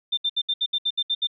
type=tone bursts; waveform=sine; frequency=3585 Hz; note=A7; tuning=32 cents sharp; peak=-20 dBFS; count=10; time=0.12-1.272 s; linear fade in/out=10 ms; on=54 ms; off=68 ms; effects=none